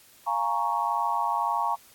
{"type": "chord", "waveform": "sine", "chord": "Bb minor seventh", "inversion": "second", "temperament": "equal", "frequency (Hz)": [698.5, 830.6, 932.3, 1108.7], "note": ["F5", "Ab5", "Bb5", "Db6"], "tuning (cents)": [0, 0, 0, 0], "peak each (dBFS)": [-33, -30, -27, -29], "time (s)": [0.26, 1.76], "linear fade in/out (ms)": 20, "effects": ["white hiss -55 dBFS RMS until 1.94 s", "AAC 64 kbps"]}